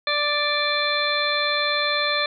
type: harmonic tone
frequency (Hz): 588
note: D5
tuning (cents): +2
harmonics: 1 / 2 / 3 / 4 / 6 / 7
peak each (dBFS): -27 / -27 / -27 / -27 / -27 / -27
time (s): 0.07-2.26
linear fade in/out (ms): 2
effects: none